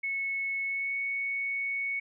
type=tone with pitch glide; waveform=sine; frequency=2200 to 2220 Hz; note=C#7 to C#7; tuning=-14 to +2 cents; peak=-29 dBFS; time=0.03-2 s; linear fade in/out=10 ms; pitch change=+16 cents; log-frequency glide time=0.65-0.96 s; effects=none